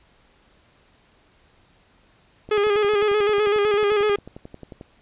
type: click train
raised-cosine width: 2 ms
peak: -24 dBFS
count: 27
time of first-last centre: 2.49-4.811 s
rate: 11.2 Hz
type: tone with vibrato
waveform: 45% pulse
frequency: 415.3 Hz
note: G#4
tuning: in tune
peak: -17 dBFS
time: 2.51-4.16 s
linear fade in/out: 5 ms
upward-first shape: square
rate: 7.9 Hz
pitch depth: 39 cents each way
effects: pink hiss -58 dBFS RMS until 5.01 s + resampled to 8000 Hz